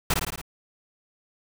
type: noise with echo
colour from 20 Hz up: pink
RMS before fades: -22 dBFS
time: 0.1-0.14 s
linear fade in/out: 5 ms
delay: 55 ms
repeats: 5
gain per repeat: -3 dB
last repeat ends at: 0.415 s
effects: none